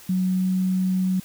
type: tone with pitch glide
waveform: sine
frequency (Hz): 185 to 186.18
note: F#3 to F#3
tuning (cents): 0 to +11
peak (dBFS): -19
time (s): 0.09-1.2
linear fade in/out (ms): 5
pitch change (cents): +11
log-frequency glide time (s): 0.26-0.5
effects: white hiss -46 dBFS RMS until 1.24 s